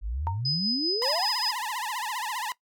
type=exponential sweep; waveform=sine; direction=up; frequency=46.45 to 932.3 Hz; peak=-28 dBFS; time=0.01-1.31 s; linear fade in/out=50 ms
type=tone with exponential decay; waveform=sine; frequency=920 Hz; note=A#5; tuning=23 cents flat; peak=-23 dBFS; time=0.27-0.41 s; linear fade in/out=0 ms; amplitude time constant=30 ms
type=tone with tremolo; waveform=sine; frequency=5020 Hz; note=D#8; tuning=15 cents sharp; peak=-24 dBFS; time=0.45-1.51 s; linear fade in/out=5 ms; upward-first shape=sine; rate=5.1 Hz; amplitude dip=40%
type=tone with vibrato; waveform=sawtooth; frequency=932.3 Hz; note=A#5; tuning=in tune; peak=-26 dBFS; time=1.02-2.52 s; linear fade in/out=0 ms; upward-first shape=triangle; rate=15 Hz; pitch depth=220 cents each way
effects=noise-tail reverb RT60 0.1 s tail -19 dB re dry